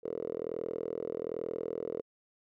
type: tone with band-pass filter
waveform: 5% pulse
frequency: 41.2 Hz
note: E1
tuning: in tune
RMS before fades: -37 dBFS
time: 0.03-2.02 s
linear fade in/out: 20 ms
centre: 460 Hz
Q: 5.5
effects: none